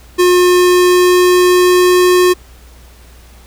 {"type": "tone with pitch glide", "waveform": "square", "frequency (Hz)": [358.8, 361.3], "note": ["F4", "F#4"], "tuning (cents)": [47, -41], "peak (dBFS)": -7, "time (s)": [0.18, 2.34], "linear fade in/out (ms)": 20, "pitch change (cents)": 12, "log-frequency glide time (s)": [0.37, 2.02], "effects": ["added 60 Hz sine -38 dBFS peak until 3.46 s", "pink hiss -44 dBFS RMS until 3.46 s"]}